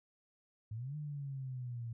sine exponential two-way sweep, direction up then down, 103.83 to 152 to 114.3 Hz, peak -39 dBFS, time 0.71-1.93 s, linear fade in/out 5 ms, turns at 0.96 s, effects none

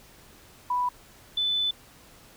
sine tone pair in turn, 987.8 / 3503 Hz, B5 / A7, 0 / -8 cents, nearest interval octave + minor seventh, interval 2192 cents, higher second, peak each -23 dBFS, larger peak neither, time 0.7-0.89 / 1.37-1.71 s, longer second, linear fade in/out 5 ms, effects pink hiss -53 dBFS RMS until 2.36 s

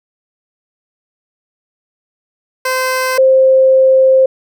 15% pulse / sine tone pair in turn, 516 / 526.2 Hz, C5 / C5, -24 / +10 cents, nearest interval unison, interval 34 cents, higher second, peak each -7 / -5 dBFS, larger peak second, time 2.65-3.18 / 3.18-4.26 s, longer second, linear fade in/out 5 ms, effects none

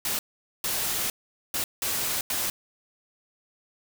white noise bursts at uneven times, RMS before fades -28 dBFS, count 5, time 0.05-0.19 / 0.64-1.1 / 1.54-1.64 / 1.82-2.21 / 2.3-2.5 s, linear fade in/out 2 ms, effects none

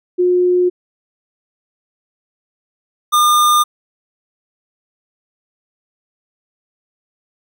sine / square tone pair in turn, 359.3 / 1208.5 Hz, F4 / D6, +49 / +49 cents, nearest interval octave + major sixth, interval 2100 cents, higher second, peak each -10 dBFS, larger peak neither, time 0.18-0.7 / 3.12-3.64 s, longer neither, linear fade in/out 20 ms, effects none

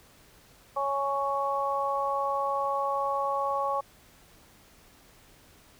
harmonic tone, 277.7 Hz, C#4, 3 cents sharp, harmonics 2 / 3 / 4, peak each -31 / -31 / -29 dBFS, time 0.76-3.81 s, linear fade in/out 10 ms, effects pink hiss -57 dBFS RMS until 5.79 s

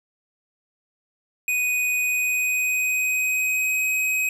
square tone with pitch glide, 2489 to 2527 Hz, D#7 to D#7, 0 to +26 cents, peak -21 dBFS, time 1.48-4.29 s, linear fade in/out 2 ms, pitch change +26 cents, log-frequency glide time 1.97-3.86 s, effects none

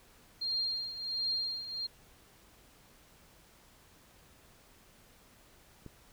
sine tone with tremolo, 4205 Hz, C8, 8 cents sharp, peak -29 dBFS, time 0.41-1.87 s, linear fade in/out 10 ms, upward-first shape triangle, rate 1.4 Hz, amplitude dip 75%
click, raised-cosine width 3 ms, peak -33 dBFS, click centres 5.863 s
effects pink hiss -61 dBFS RMS until 6.12 s

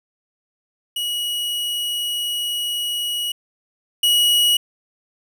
45% pulse tone pair in turn, 2912 / 2912 Hz, F#7 / F#7, -28 / -28 cents, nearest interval unison, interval 0 cents, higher neither, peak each -21 / -13 dBFS, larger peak second, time 0.96-3.32 / 4.03-4.57 s, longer first, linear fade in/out 5 ms, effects none

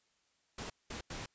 pink noise bursts at uneven times, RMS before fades -43 dBFS, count 3, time 0.58-0.7 / 0.9-1.01 / 1.1-1.26 s, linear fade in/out 5 ms, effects white hiss -75 dBFS RMS until 1.34 s + resampled to 16000 Hz

